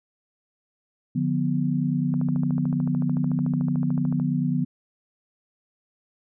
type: chord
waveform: sine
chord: B diminished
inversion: first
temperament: just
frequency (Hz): 148.16 / 177.8 / 246.9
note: D3 / F3 / B3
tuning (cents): +16 / +31 / 0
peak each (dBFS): -25 / -26 / -25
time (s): 1.15-4.65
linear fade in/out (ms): 10
type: click train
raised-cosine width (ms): 1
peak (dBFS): -25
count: 29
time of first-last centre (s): 2.14-4.199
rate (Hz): 13.6
effects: none